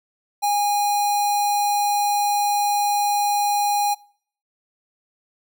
square tone with notch filter, 820 Hz, G#5, 22 cents flat, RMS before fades -20 dBFS, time 0.42-3.95 s, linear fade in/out 20 ms, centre 1900 Hz, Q 0.65, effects noise-tail reverb RT60 0.6 s tail -26 dB re dry

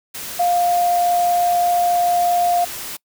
sine tone in noise, 703 Hz, F5, 11 cents sharp, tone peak -14 dBFS, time 0.39-2.65 s, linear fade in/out 10 ms, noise white, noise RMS -30 dBFS, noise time 0.14-2.97 s, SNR +13 dB, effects noise-tail reverb RT60 0.1 s tail -25 dB re dry

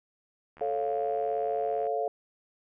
click train, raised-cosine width 0.5 ms, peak -36 dBFS, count 102, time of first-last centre 0.57-1.868 s, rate 77.8 Hz
sine chord, A augmented, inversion none, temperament equal, 440 / 554.4 / 698.5 Hz, A4 / C#5 / E#5, 0 / 0 / 0 cents, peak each -31 / -33 / -30 dBFS, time 0.61-2.08 s, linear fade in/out 2 ms
effects none

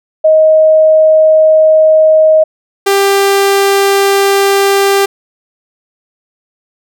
sine / sawtooth tone pair in turn, 628 / 395.6 Hz, D#5 / G4, +16 / +16 cents, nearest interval minor sixth, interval 800 cents, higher first, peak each -3 dBFS, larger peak neither, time 0.24-2.44 / 2.86-5.06 s, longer neither, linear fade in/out 10 ms, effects none

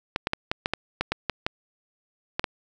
clicks, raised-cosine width 0.3 ms, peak -8 dBFS, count 12, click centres 0.161 / 0.271 / 0.334 / 0.515 / 0.659 / 0.736 / 1.01 / 1.12 / 1.297 / 1.465 / 2.395 / 2.442 s, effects none

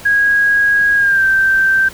sine tone with pitch glide, 1646 to 1563.5 Hz, G#6 to G6, -16 to -5 cents, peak -9 dBFS, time 0.05-1.89 s, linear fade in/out 10 ms, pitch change -89 cents, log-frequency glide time 0.95-1.24 s, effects pink hiss -35 dBFS RMS until 1.93 s

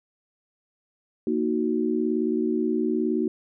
sine chord, D# minor, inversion second, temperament equal, 233.1 / 311.1 / 370 Hz, A#3 / D#4 / F#4, 0 / 0 / 0 cents, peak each -26 dBFS, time 1.27-3.28 s, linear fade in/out 2 ms, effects none

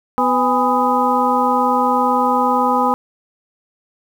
harmonic tone with a mistuned harmonic, 250 Hz, B3, 21 cents sharp, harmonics 1 / 2 / 3 / 4 / 5, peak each -20 / -21 / -18 / -18 / -20 dBFS, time 0.18-2.94 s, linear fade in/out 0 ms, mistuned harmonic 3, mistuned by +150 cents, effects 7-bit

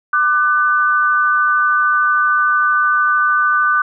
sine tone pair together, 1189 / 1502.2 Hz, D6 / F#6, +21 / +26 cents, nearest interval major third, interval 405 cents, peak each -14 dBFS, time 0.13-3.82 s, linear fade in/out 5 ms, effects none

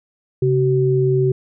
sine tone pair together, 134.44 / 378.6 Hz, C3 / F#4, +47 / +40 cents, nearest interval octave + tritone, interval 1793 cents, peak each -16 dBFS, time 0.42-1.32 s, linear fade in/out 5 ms, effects none

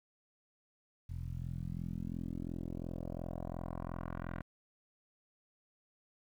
10% pulse tone with low-pass filter sweep, 42.82 Hz, F1, 33 cents flat, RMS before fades -41 dBFS, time 1.09-4.42 s, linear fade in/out 10 ms, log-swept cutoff 100 to 1700 Hz, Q 2, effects 11-bit

